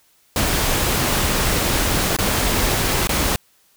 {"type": "noise with dropouts", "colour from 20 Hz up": "pink", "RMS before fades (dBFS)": -19, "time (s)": [0.36, 3.36], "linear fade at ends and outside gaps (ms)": 1, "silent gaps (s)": [[2.165, 2.187], [3.072, 3.092]], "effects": ["white hiss -58 dBFS RMS until 3.76 s"]}